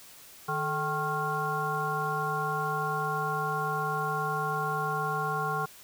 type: harmonic tone with a mistuned harmonic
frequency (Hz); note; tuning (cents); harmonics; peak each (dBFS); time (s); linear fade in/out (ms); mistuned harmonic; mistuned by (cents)
154.7; D#3; -10; 1 / 3 / 5 / 7 / 9; -35 / -36 / -34 / -32 / -34; 0.48-5.66; 10; 3; -110
effects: white hiss -51 dBFS RMS until 5.83 s